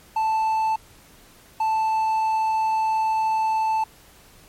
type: tone pair in turn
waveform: triangle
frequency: 880 / 880 Hz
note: A5 / A5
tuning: 0 / 0 cents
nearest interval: unison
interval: 0 cents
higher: neither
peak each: -17 dBFS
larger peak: neither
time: 0.16-0.76 / 1.6-3.84 s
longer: second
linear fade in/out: 5 ms
effects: pink hiss -51 dBFS RMS until 4.48 s + MP3 64 kbps